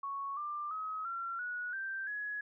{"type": "tone with pitch steps", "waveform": "sine", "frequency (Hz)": [1108.7, 1188.3, 1273.6, 1365, 1462.9, 1567.9, 1680.5], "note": ["C#6", "D6", "D#6", "F6", "F#6", "G6", "G#6"], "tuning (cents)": [0, 20, 40, -40, -20, 0, 20], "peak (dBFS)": -36, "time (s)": [0.03, 2.41], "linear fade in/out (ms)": 5, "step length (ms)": 340, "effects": []}